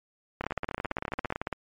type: two click trains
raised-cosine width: 0.5 ms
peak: -17 / -15 dBFS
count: 14 / 21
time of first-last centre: 0.44-1.324 / 0.41-1.527 s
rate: 14.7 / 17.9 Hz
effects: MP3 64 kbps